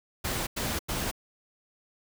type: noise bursts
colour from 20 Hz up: pink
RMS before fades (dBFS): -31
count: 3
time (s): 0.24-1.114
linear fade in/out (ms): 10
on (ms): 230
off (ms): 92
effects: none